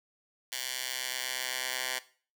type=tone with high-pass filter sweep; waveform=10% pulse; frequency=128.1 Hz; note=C3; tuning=36 cents flat; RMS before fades=-35 dBFS; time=0.52-1.99 s; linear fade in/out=5 ms; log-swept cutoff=2900 to 1600 Hz; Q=0.78; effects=noise-tail reverb RT60 0.4 s tail -17 dB re dry